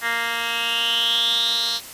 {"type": "tone with band-pass filter sweep", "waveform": "10% pulse", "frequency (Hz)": 232.4, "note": "A#3", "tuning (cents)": -5, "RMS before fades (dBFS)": -22, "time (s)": [0.01, 1.81], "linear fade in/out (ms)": 50, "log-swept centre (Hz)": [2000, 4400], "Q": 7.7, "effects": ["white hiss -38 dBFS RMS until 1.93 s", "resampled to 32000 Hz"]}